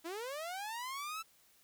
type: linear sweep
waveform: sawtooth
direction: up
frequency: 313.6 to 1337 Hz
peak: -36 dBFS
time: 0.04-1.23 s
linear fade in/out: 20 ms
effects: white hiss -67 dBFS RMS until 1.63 s